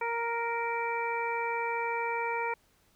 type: harmonic tone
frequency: 466.2 Hz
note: A#4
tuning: in tune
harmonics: 1 / 2 / 3 / 4 / 5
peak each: -35 / -32 / -40 / -41 / -36 dBFS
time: 0.01-2.54 s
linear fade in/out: 5 ms
effects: pink hiss -67 dBFS RMS until 2.95 s